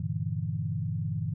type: chord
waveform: sine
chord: E half-diminished seventh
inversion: first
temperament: equal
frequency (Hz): 98 / 116.54 / 146.83 / 164.81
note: G2 / Bb2 / D3 / E3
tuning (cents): 0 / 0 / 0 / 0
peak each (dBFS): -34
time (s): 0-1.34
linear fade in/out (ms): 5
effects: none